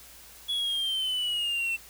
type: exponential sweep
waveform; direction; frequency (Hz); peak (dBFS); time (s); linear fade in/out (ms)
triangle; down; 3393 to 2680; -25; 0.48-1.77; 20
effects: added 57 Hz sine -59 dBFS peak until 1.89 s + white hiss -50 dBFS RMS until 1.89 s